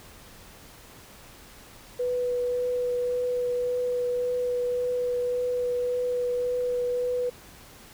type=tone with vibrato; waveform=sine; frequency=492.7 Hz; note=B4; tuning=4 cents flat; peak=-24 dBFS; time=1.99-7.3 s; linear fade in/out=10 ms; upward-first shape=triangle; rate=1.8 Hz; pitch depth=10 cents each way; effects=pink hiss -49 dBFS RMS until 7.93 s